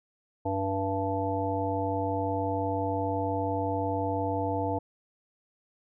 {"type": "harmonic tone", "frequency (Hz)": 97.1, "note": "G2", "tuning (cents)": -16, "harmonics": [1, 3, 5, 7, 9], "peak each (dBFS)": [-33, -33, -33, -33, -33], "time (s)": [0.45, 4.79], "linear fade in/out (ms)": 10, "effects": []}